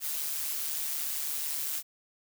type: noise with amplitude modulation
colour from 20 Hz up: blue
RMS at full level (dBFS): -31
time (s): 0-1.83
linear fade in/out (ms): 50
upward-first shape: sine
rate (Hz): 148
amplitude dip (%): 50
effects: none